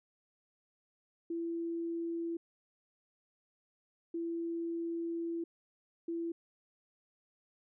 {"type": "tone bursts at uneven times", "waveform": "sine", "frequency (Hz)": 335.4, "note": "E4", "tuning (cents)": 30, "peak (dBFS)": -34, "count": 3, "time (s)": [[1.3, 2.37], [4.14, 5.44], [6.08, 6.32]], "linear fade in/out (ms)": 5, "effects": []}